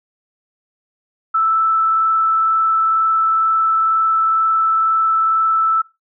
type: tone with frequency modulation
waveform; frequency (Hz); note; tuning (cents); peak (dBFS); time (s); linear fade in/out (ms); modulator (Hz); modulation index
sine; 1318.5; E6; 0; -12; 1.34-5.82; 10; 22.1; 0.38
effects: noise-tail reverb RT60 0.2 s tail -18 dB re dry